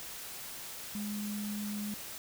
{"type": "tone in noise", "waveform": "sine", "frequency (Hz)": 207.7, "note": "G#3", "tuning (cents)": 0, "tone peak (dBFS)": -35, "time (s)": [0.95, 1.94], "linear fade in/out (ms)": 0, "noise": "white", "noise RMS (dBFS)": -44, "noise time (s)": [0, 2.18], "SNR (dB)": 6, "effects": []}